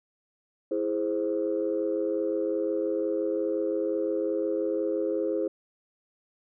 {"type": "chord", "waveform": "sine", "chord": "E augmented", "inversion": "none", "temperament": "equal", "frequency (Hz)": [329.6, 415.3, 523.3], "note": ["E4", "G#4", "B#4"], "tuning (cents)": [0, 0, 0], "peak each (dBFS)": -29, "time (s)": [0.71, 5.48], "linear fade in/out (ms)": 5, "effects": ["tanh soft clip ceiling -17 dBFS"]}